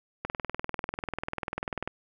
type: click train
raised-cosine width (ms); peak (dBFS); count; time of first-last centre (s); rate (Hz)
0.5; -16; 34; 0.25-1.876; 20.3
effects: none